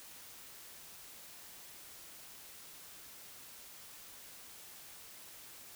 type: silence
effects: white hiss -53 dBFS RMS until 5.75 s